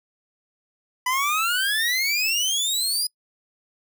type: exponential sweep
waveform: 25% pulse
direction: up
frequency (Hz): 987.8 to 4992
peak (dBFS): -17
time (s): 1.06-3.07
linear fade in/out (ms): 5
type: noise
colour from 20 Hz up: violet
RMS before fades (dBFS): -36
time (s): 1.12-3.03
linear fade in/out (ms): 2
effects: noise-tail reverb RT60 0.1 s tail -26 dB re dry